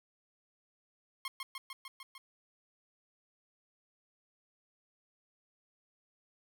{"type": "tone with echo", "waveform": "15% pulse", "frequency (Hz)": 1073, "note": "C6", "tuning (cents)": 43, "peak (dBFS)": -30, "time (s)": [1.25, 1.28], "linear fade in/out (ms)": 2, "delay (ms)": 150, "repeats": 6, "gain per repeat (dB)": -2, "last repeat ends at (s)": 2.18, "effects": []}